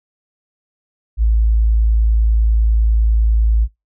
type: tone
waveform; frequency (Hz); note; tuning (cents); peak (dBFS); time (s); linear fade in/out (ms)
sine; 55; A1; 0; -10; 1.17-3.68; 50
effects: noise-tail reverb RT60 0.2 s tail -24 dB re dry